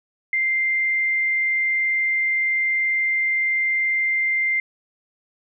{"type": "tone", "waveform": "sine", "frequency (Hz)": 2093, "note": "C7", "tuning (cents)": 0, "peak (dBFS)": -18, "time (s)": [0.33, 4.6], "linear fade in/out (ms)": 2, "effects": []}